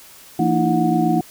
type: tone cluster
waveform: sine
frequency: 169 / 228.7 / 304.3 / 332.3 / 731 Hz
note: E3 / A#3 / D#4 / E4 / F#5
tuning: +43 / -33 / -38 / +14 / -21 cents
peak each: -21 dBFS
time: 0.39-1.21 s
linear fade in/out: 5 ms
effects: white hiss -44 dBFS RMS until 1.3 s